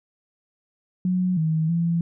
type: tone with pitch steps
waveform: sine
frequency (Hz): 182.7 / 158.9 / 168.8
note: F#3 / D#3 / E3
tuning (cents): -22 / +37 / +41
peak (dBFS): -19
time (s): 1.05-2.01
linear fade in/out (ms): 2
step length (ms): 320
effects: none